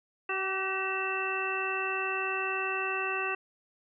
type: harmonic tone with a mistuned harmonic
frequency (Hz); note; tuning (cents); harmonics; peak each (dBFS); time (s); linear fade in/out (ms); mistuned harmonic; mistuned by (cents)
381.2; G4; -48; 1 / 2 / 3 / 4 / 5 / 7; -36 / -39 / -36 / -37 / -39 / -33; 0.29-3.35; 5; 3; +19
effects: none